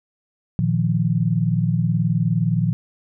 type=chord; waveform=sine; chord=Bb suspended fourth; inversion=none; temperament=equal; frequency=116.54 / 155.56 / 174.61 Hz; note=Bb2 / Eb3 / F3; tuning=0 / 0 / 0 cents; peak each=-21 dBFS; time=0.59-2.73 s; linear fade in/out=0 ms; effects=none